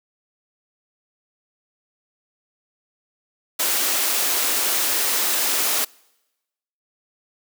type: high-pass noise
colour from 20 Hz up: white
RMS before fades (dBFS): -21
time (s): 3.59-5.85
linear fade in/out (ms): 10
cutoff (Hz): 270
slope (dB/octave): 24
effects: noise-tail reverb RT60 1.0 s tail -26 dB re dry